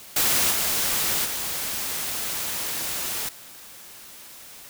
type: noise with level steps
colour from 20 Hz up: white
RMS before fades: -21 / -24 / -29 dBFS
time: 0.16-3.29 s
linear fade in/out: 5 ms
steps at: 0.5 / 1.24 s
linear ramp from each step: 20 ms
effects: white hiss -44 dBFS RMS until 4.69 s